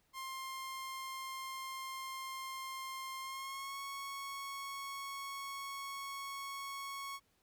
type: tone with pitch glide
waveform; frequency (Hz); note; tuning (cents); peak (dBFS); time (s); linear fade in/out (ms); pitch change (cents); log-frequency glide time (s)
sawtooth; 1058 to 1104.2; C6 to C#6; +19 to -7; -38; 0.13-7.2; 50; +74; 3.21-3.79
effects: pink hiss -75 dBFS RMS until 7.42 s